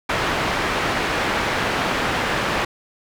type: low-pass noise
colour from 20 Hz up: white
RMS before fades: -22 dBFS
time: 0.09-2.65 s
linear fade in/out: 5 ms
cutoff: 1900 Hz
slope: 12 dB/octave
effects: none